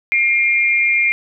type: tone pair together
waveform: sine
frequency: 2126 / 2386 Hz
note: C7 / D7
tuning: +27 / +27 cents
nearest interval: major second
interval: 200 cents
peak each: -15 dBFS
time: 0.12-1.12 s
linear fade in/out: 0 ms
effects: none